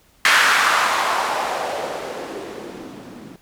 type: noise with low-pass filter sweep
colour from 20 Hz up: violet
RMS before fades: -21 dBFS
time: 0.25-3.36 s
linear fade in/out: 2 ms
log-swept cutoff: 1700 to 210 Hz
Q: 2.1
effects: pink hiss -56 dBFS RMS until 3.41 s